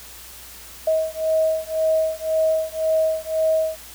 sine beating tone pair, 635 / 636.9 Hz, D#5 / D#5, +35 / +40 cents, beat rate 1.9 Hz, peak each -21 dBFS, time 0.87-3.77 s, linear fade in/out 5 ms, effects added 60 Hz sine -49 dBFS peak until 3.94 s + white hiss -41 dBFS RMS until 3.94 s

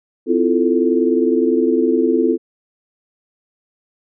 sine chord, F major seventh, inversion second, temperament equal with one note detuned, 258 / 329.6 / 349.2 / 440 Hz, C4 / E4 / F4 / A4, -24 / 0 / 0 / 0 cents, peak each -18 dBFS, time 0.26-2.38 s, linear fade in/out 50 ms, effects none

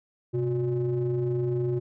triangle ring-modulated tone, 116.54 Hz, A#2, in tune, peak -19 dBFS, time 0.33-1.8 s, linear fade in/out 20 ms, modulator 245 Hz, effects none

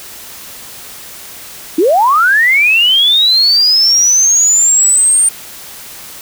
sine linear sweep, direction up, 291.5 to 8870 Hz, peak -6 dBFS, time 1.78-5.29 s, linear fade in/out 5 ms, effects white hiss -31 dBFS RMS until 6.21 s

